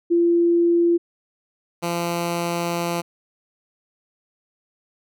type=tone pair in turn; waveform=sine / 10% pulse; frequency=342.2 / 171.42 Hz; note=F4 / F3; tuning=-35 / -32 cents; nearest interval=octave; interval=1197 cents; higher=first; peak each=-14 dBFS; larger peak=neither; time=0.1-0.98 / 1.82-3.02 s; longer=second; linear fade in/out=20 ms; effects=none